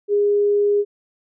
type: tone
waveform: sine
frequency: 409.8 Hz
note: G#4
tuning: 23 cents flat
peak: -14 dBFS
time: 0.08-0.85 s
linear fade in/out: 50 ms
effects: none